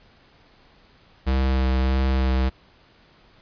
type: tone with vibrato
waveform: square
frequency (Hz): 65.41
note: C2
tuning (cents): 0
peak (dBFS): -19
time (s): 1.26-2.5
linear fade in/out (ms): 20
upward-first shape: sine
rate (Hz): 1.6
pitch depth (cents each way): 16
effects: pink hiss -55 dBFS RMS until 3.41 s + resampled to 11025 Hz